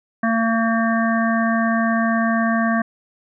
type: harmonic tone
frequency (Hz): 227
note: A#3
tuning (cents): -46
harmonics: 1 / 3 / 5 / 7 / 8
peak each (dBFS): -18 / -23 / -25 / -26 / -27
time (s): 0.23-2.82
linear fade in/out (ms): 5
effects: none